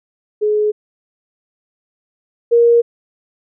sine tone pair in turn, 422.5 / 470.1 Hz, G#4 / A#4, +30 / +15 cents, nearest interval major second, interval 185 cents, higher second, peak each -12 / -7 dBFS, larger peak second, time 0.41-0.72 / 2.51-2.82 s, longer neither, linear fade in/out 20 ms, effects none

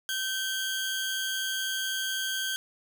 sawtooth tone pair together, 1544 / 3272 Hz, G6 / G#7, -27 / -26 cents, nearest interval octave + minor second, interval 1301 cents, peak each -28 / -29 dBFS, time 0.09-2.56 s, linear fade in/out 0 ms, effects none

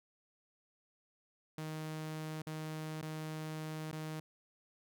sawtooth tone with dropouts, 156.3 Hz, D#3, 8 cents sharp, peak -36 dBFS, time 1.58-4.2 s, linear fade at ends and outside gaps 2 ms, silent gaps 2.42-2.468 / 3.015-3.027 / 3.914-3.928 s, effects none

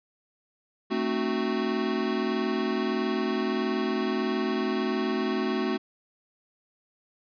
square chord, A diminished seventh, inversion none, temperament equal with one note detuned, 220 / 261.6 / 303.1 / 370 Hz, A3 / C4 / Eb4 / Gb4, 0 / 0 / -45 / 0 cents, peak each -31 / -32 / -35 / -30 dBFS, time 0.9-5.78 s, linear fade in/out 20 ms, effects resampled to 11025 Hz

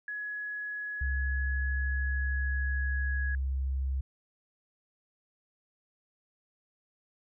sine tone with pitch glide, 1684 to 1666.6 Hz, G#6 to G#6, +24 to +6 cents, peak -34 dBFS, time 0.08-3.35 s, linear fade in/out 2 ms, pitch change -18 cents, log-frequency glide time 1.69-3.2 s
sine tone, 66.6 Hz, C2, 31 cents sharp, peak -28 dBFS, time 1.01-4.01 s, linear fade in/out 5 ms
effects none

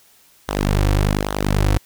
sawtooth tone with flanger, 50.2 Hz, G1, 42 cents sharp, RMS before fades -18 dBFS, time 0.48-1.78 s, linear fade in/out 10 ms, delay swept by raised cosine 0.4 to 4.9 ms, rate 1.2 Hz, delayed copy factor -0.8, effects white hiss -53 dBFS RMS until 1.85 s

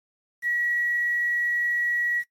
sine tone with quantisation, 1921 Hz, B6, 48 cents flat, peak -22 dBFS, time 0.42-2.24 s, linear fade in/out 50 ms, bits 8, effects noise-tail reverb RT60 0.1 s tail -20 dB re dry + MP3 64 kbps

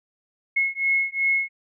sine beating tone pair, 2173 / 2175.7 Hz, C#7 / C#7, -35 / -33 cents, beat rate 2.7 Hz, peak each -23 dBFS, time 0.56-1.49 s, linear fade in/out 10 ms, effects none

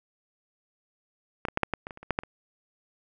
clicks, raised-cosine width 0.5 ms, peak -14 / -15 / -9 / -7 / -12 / -21 / -24 / -29 / -29 / -10 / -10 / -27 dBFS, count 12, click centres 1.452 / 1.485 / 1.574 / 1.633 / 1.737 / 1.869 / 1.908 / 1.974 / 2.03 / 2.107 / 2.189 / 2.235 s, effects none

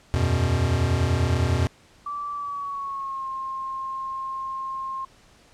square chord, E suspended second, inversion none, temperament equal, 82.41 / 92.5 / 123.47 Hz, E2 / F#2 / B2, 0 / 0 / 0 cents, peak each -25 dBFS, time 0.14-1.67 s, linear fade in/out 0 ms
sine tone with pitch glide, 1161 to 1064.6 Hz, D6 to C6, -20 to +30 cents, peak -28 dBFS, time 2.06-5.05 s, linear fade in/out 5 ms, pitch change -150 cents, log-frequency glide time 2.34-3.28 s
effects pink hiss -55 dBFS RMS until 5.53 s + low-pass 8000 Hz 12 dB/octave

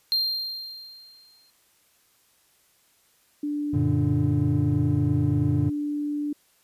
triangle tone with exponential decay, 4186 Hz, C8, in tune, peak -18 dBFS, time 0.12-1.5 s, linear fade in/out 0 ms, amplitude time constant 300 ms
sine tone, 293.7 Hz, D4, in tune, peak -25 dBFS, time 3.43-6.33 s, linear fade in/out 5 ms
triangle chord, Gb augmented, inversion none, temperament just, 92.5 / 115.62 / 144.53 Hz, Gb2 / Bb2 / D3, 0 / -14 / -27 cents, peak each -25 / -23 / -23 dBFS, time 3.73-5.7 s, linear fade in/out 10 ms
effects white hiss -63 dBFS RMS until 6.63 s + resampled to 32000 Hz

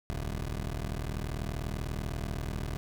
15% pulse tone pair together, 40.26 / 68.3 Hz, E1 / C#2, -40 / -25 cents, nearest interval major sixth, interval 915 cents, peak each -28 / -32 dBFS, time 0.1-2.77 s, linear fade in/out 0 ms, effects none

